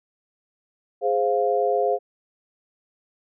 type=chord; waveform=sine; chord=F minor; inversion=first; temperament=equal; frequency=415.3 / 523.3 / 698.5 Hz; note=Ab4 / C5 / F5; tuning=0 / 0 / 0 cents; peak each=-23 dBFS; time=1.01-1.99 s; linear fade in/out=50 ms; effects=none